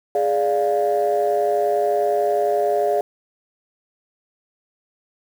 sine chord, D diminished, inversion second, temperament equal, 415.3 / 587.3 / 698.5 Hz, Ab4 / D5 / F5, 0 / 0 / 0 cents, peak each -20 dBFS, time 0.15-3.01 s, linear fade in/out 2 ms, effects tanh soft clip ceiling -10 dBFS + 7-bit

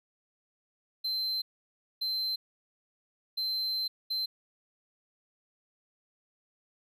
triangle tone bursts at uneven times, 4100 Hz, C8, 36 cents flat, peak -28 dBFS, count 4, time 1.04-1.42 / 2.01-2.36 / 3.37-3.88 / 4.1-4.26 s, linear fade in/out 10 ms, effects none

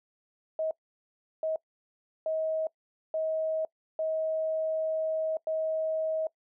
sine tone bursts at uneven times, 635 Hz, D#5, 35 cents sharp, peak -27 dBFS, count 6, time 0.59-0.71 / 1.43-1.56 / 2.26-2.67 / 3.14-3.65 / 3.99-5.37 / 5.47-6.27 s, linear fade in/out 2 ms, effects noise-tail reverb RT60 0.1 s tail -22 dB re dry

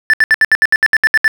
triangle tone bursts, 1760 Hz, A6, in tune, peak -4 dBFS, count 12, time 0.1-1.279 s, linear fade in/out 0 ms, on 35 ms, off 69 ms, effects none

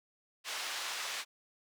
white band-pass noise, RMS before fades -39 dBFS, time 0.44-1.25 s, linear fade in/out 50 ms, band 740 to 4800 Hz, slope 12 dB/octave, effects none

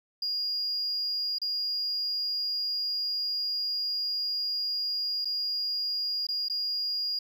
triangle tone with dropouts, 4847 Hz, D#8, 46 cents flat, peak -25 dBFS, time 0.22-7.19 s, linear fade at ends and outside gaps 5 ms, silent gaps 1.385-1.416 / 5.247-5.254 / 6.269-6.287 / 6.485-6.498 s, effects tanh soft clip ceiling -25 dBFS

